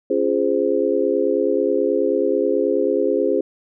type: chord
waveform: sine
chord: Db major seventh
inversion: none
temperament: just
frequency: 277.2 / 346.5 / 415.8 / 519.7 Hz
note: Db4 / F4 / Ab4 / C5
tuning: 0 / -14 / +2 / -12 cents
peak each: -24 / -22 / -20 / -21 dBFS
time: 0.1-3.41 s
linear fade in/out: 5 ms
effects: none